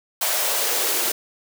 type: noise with high-pass filter sweep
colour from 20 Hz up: white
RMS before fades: -22 dBFS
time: 0.21-1.12 s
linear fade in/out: 5 ms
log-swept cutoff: 670 to 340 Hz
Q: 2.3
effects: none